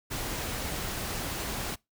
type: noise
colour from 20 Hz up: pink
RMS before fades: -34 dBFS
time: 0.1-1.76 s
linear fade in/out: 20 ms
effects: noise-tail reverb RT60 0.2 s tail -24 dB re dry